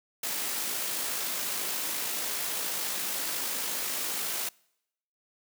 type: noise with amplitude modulation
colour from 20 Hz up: white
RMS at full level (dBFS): -31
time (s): 0.23-4.49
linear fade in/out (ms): 5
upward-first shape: sine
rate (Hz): 54.3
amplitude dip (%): 25
effects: noise-tail reverb RT60 0.8 s tail -26 dB re dry + high-pass 200 Hz 12 dB/octave